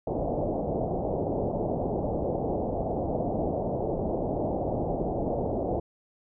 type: low-pass noise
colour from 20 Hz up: white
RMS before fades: -29 dBFS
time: 0.07-5.8 s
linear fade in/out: 5 ms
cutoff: 740 Hz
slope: 48 dB/octave
effects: none